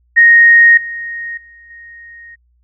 sine tone with level steps, 1864.7 Hz, A#6, in tune, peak -3 / -21 / -38 / -33 dBFS, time 0.16-2.36 s, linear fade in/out 20 ms, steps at 0.77 / 1.37 / 1.7 s, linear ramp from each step 5 ms, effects added 60 Hz sine -53 dBFS peak until 2.63 s

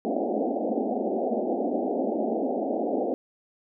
pink band-pass noise, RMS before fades -27 dBFS, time 0.05-3.14 s, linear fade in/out 0 ms, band 210 to 780 Hz, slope 96 dB/octave, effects none

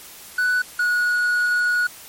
triangle tone pair in turn, 1487 / 1456.4 Hz, F#6 / F#6, +8 / -28 cents, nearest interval unison, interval 36 cents, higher first, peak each -15 dBFS, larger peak neither, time 0.38-0.62 / 0.79-1.87 s, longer second, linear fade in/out 5 ms, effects white hiss -41 dBFS RMS until 2.08 s + MP3 64 kbps

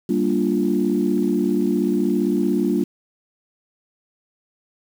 sine chord, G minor seventh, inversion none, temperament equal, 196 / 233.1 / 293.7 / 349.2 Hz, G3 / Bb3 / D4 / F4, 0 / 0 / 0 / 0 cents, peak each -22 dBFS, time 0.09-2.84 s, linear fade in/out 5 ms, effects tanh soft clip ceiling -7 dBFS + 7-bit

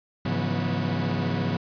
40% pulse tone cluster, 103.4 / 138.1 / 164.7 / 179.4 / 244.2 Hz, G#2 / C#3 / E3 / F3 / B3, -7 / -6 / -1 / +47 / -19 cents, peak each -30 dBFS, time 0.25-1.57 s, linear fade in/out 5 ms, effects resampled to 11025 Hz

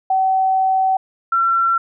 sine tone pair in turn, 761 / 1355.9 Hz, F#5 / E6, +48 / +48 cents, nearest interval minor seventh, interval 1000 cents, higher second, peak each -13 dBFS, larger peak neither, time 0.1-0.97 / 1.32-1.78 s, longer first, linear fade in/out 5 ms, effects none

